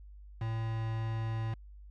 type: tone with quantisation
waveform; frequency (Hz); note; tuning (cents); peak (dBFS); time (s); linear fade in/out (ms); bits
triangle; 112.4; A2; +37; -30; 0.41-1.54; 5; 7
effects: added 50 Hz sine -48 dBFS peak until 1.9 s + low-pass 3000 Hz 12 dB/octave